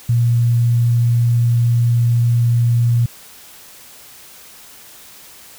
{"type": "tone", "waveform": "sine", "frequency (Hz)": 118.6, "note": "A#2", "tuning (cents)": 30, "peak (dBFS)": -11, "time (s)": [0.09, 3.06], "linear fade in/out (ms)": 5, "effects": ["white hiss -41 dBFS RMS until 5.58 s"]}